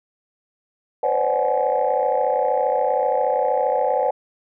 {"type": "tone cluster", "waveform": "sine", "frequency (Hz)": [502, 535, 590, 751, 848], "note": ["B4", "C5", "D5", "F#5", "G#5"], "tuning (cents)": [28, 38, 8, 26, 36], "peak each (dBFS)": -23, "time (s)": [1.03, 4.11], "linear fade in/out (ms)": 5, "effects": ["tanh soft clip ceiling -9 dBFS"]}